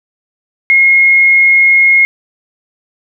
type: tone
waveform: sine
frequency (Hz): 2154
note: C7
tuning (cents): +50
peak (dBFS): -4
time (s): 0.7-2.05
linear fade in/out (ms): 0
effects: none